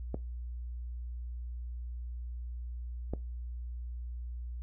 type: clicks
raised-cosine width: 2 ms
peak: -21 dBFS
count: 2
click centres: 0.144 / 3.136 s
effects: noise-tail reverb RT60 0.2 s tail -19 dB re dry + added 60 Hz sine -37 dBFS peak until 4.62 s